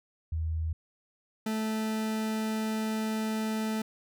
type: tone pair in turn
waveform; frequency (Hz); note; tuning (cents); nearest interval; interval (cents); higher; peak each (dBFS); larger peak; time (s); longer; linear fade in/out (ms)
sine / 40% pulse; 80.3 / 218.8; E2 / A3; -45 / -9; octave + perfect fourth; 1736; second; -28; neither; 0.32-0.73 / 1.46-3.82; second; 5
effects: none

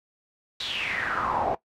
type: noise with band-pass filter sweep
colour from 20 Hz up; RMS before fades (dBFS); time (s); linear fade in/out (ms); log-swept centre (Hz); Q
brown; -28; 0.6-1.55; 5; 3900 to 650; 6.3
effects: noise-tail reverb RT60 0.1 s tail -17 dB re dry

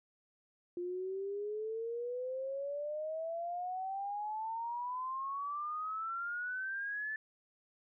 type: exponential sweep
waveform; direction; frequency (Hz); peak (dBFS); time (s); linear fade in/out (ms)
sine; up; 349.2 to 1757; -36; 0.77-7.16; 2
effects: none

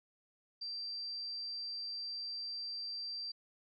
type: tone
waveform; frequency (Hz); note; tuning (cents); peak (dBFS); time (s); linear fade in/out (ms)
sine; 4699; D8; 0; -39; 0.61-3.32; 10
effects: none

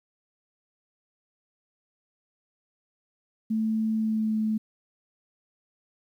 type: tone with pitch glide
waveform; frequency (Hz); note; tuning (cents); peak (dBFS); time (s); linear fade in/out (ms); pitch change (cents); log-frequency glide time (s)
sine; 220 to 217.3; A3 to A3; 0 to -21; -23; 3.5-4.58; 10; -21; 3.94-4.37
effects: 10-bit

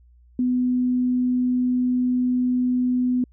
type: tone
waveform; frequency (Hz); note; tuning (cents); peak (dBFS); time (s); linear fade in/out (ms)
sine; 250; B3; +21; -18; 0.39-3.24; 2
effects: added 60 Hz sine -50 dBFS peak until 3.32 s

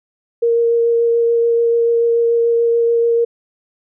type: tone with vibrato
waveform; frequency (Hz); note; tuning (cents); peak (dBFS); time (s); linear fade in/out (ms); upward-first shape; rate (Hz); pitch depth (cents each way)
sine; 466.2; A#4; 0; -11; 0.42-3.25; 10; sine; 6.9; 9
effects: none

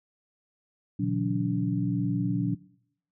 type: tone cluster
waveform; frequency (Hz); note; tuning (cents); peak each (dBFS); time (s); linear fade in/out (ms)
sine; 120.8 / 142.7 / 161.6 / 183 / 287.2; B2 / D3 / E3 / F#3 / D4; -38 / -49 / -34 / -19 / -39; -30 / -35 / -36 / -28 / -30; 0.99-2.55; 10
effects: noise-tail reverb RT60 0.7 s tail -20 dB re dry

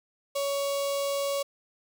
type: tone with notch filter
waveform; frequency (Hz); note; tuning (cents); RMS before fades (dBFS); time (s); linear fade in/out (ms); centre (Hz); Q
sawtooth; 560; C#5; +18; -29; 0.35-1.43; 10; 1700; 1
effects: none

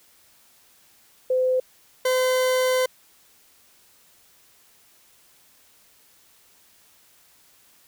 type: tone pair in turn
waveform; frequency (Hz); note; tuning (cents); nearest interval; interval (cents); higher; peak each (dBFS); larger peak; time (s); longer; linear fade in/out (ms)
sine / 40% pulse; 512 / 512; C5 / C5; -38 / -38; unison; 0; neither; -18; neither; 1.3-1.6 / 2.05-2.86; second; 5
effects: white hiss -57 dBFS RMS until 7.87 s

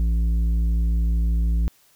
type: tone with tanh clipping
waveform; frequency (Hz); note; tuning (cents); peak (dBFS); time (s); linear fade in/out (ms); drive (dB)
sine; 56.6; A1; +50; -19; 0-1.68; 0; 8
effects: white hiss -58 dBFS RMS until 1.95 s

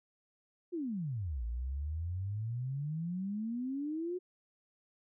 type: exponential two-way sweep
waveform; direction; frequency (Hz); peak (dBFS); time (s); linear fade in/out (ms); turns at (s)
sine; down then up; 370 to 55.7 to 370; -34; 0.72-4.19; 20; 1.44
effects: none

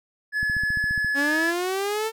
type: tone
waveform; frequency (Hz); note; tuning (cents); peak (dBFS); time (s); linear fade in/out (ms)
triangle; 1707; G#6; +47; -20; 0.32-1.54; 50
type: click train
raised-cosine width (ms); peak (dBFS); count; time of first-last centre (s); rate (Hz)
5; -22; 10; 0.43-1.046; 14.6
type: linear sweep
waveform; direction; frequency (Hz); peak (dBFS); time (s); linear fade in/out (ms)
sawtooth; up; 273.6 to 450.8; -20; 1.14-2.12; 50
effects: none

